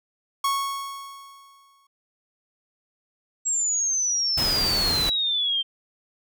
45% pulse tone with exponential decay, 1104 Hz, C#6, 7 cents flat, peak -20 dBFS, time 0.44-1.87 s, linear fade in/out 5 ms, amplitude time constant 310 ms
sine exponential sweep, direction down, 7650 to 3136 Hz, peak -21 dBFS, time 3.45-5.63 s, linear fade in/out 20 ms
pink noise, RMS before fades -28 dBFS, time 4.37-5.1 s, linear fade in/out 10 ms
effects none

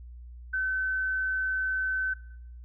sine tone, 1526 Hz, G6, 47 cents flat, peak -26 dBFS, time 0.53-2.14 s, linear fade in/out 10 ms, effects noise-tail reverb RT60 0.7 s tail -17 dB re dry + added 60 Hz sine -42 dBFS peak until 2.64 s

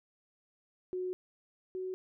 sine tone pair in turn, 366.7 / 372.2 Hz, F#4 / F#4, -15 / +10 cents, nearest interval unison, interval 25 cents, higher second, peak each -33 / -35 dBFS, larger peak first, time 0.93-1.13 / 1.75-1.94 s, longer first, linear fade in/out 0 ms, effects none

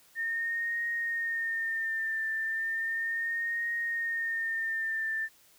sine tone with vibrato, 1822 Hz, A#6, 40 cents flat, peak -29 dBFS, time 0.15-5.29 s, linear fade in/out 50 ms, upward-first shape triangle, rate 0.35 Hz, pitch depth 44 cents each way, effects white hiss -61 dBFS RMS until 5.58 s

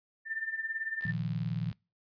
sine tone with tremolo, 1789 Hz, A6, 28 cents sharp, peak -29 dBFS, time 0.25-1.14 s, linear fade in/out 50 ms, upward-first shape triangle, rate 18 Hz, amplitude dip 80%
click train, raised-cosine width 0.2 ms, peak -34 dBFS, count 52, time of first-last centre 1.01-1.728 s, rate 71 Hz
sine chord, Bb suspended fourth, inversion none, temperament equal, 116.54 / 155.56 / 174.61 Hz, Bb2 / Eb3 / F3, 0 / 0 / 0 cents, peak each -35 dBFS, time 1.05-1.72 s, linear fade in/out 5 ms
effects noise-tail reverb RT60 0.3 s tail -25 dB re dry + resampled to 11025 Hz

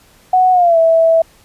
sine tone with pitch glide, 740 to 655.5 Hz, F#5 to E5, 0 to -10 cents, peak -7 dBFS, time 0.33-1.22 s, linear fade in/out 5 ms, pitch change -210 cents, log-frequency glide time 0.52-0.78 s, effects pink hiss -48 dBFS RMS until 1.44 s + resampled to 32000 Hz

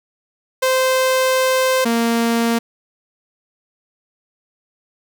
sawtooth tone pair in turn, 519 / 231.9 Hz, C5 / A#3, -14 / -9 cents, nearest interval octave + major second, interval 1395 cents, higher first, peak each -10 / -11 dBFS, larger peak first, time 0.62-1.85 / 1.85-2.59 s, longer first, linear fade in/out 10 ms, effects none

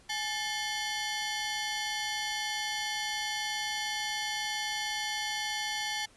15% pulse ring-modulated tone, 1303 Hz, E6, 20 cents flat, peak -22 dBFS, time 0.09-6.06 s, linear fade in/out 10 ms, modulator 461 Hz, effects pink hiss -60 dBFS RMS until 6.16 s + resampled to 24000 Hz

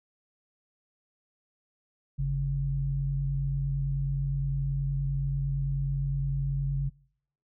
sine tone pair together, 49.15 / 138.59 Hz, G1 / C#3, +5 / 0 cents, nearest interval octave + tritone, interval 1795 cents, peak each -31 / -27 dBFS, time 2.18-6.9 s, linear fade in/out 20 ms, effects noise-tail reverb RT60 0.7 s tail -25 dB re dry

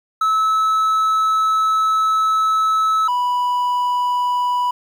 triangle tone pair in turn, 1300 / 984.1 Hz, E6 / B5, -24 / -6 cents, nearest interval perfect fourth, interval 482 cents, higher first, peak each -12 / -14 dBFS, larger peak first, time 0.21-3.08 / 3.08-4.71 s, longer first, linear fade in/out 5 ms, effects 8-bit

